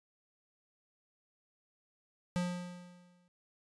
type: tone with exponential decay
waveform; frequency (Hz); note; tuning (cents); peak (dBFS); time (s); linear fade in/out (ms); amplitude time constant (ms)
square; 177.7; F3; +30; -30; 2.36-3.28; 0; 200
effects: resampled to 22050 Hz